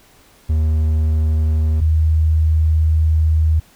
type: tone pair in turn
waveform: triangle / sine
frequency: 78 / 78.95 Hz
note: D#2 / D#2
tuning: +5 / +26 cents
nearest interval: unison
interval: 21 cents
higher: second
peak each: -11 dBFS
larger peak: neither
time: 0.49-1.81 / 1.81-3.6 s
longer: second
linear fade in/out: 10 ms
effects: pink hiss -50 dBFS RMS until 3.75 s